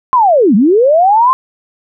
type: linear two-way sweep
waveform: sine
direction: down then up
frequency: 1063 to 184.8 to 1063 Hz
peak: -5 dBFS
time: 0.13-1.33 s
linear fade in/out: 0 ms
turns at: 0.55 s
effects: none